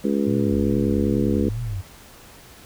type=harmonic tone; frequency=70 Hz; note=C#2; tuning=18 cents sharp; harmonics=3 / 4 / 5 / 6 / 7; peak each=-22 / -24 / -26 / -28 / -29 dBFS; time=0.04-1.49 s; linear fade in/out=5 ms
type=tone with vibrato; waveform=sine; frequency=103.83 Hz; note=G#2; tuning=in tune; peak=-25 dBFS; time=0.26-1.82 s; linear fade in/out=20 ms; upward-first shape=triangle; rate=2.4 Hz; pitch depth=280 cents each way
type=tone; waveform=sine; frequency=41.02 Hz; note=E1; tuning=8 cents flat; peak=-31 dBFS; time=0.51-1.78 s; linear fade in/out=10 ms
effects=pink hiss -46 dBFS RMS until 2.65 s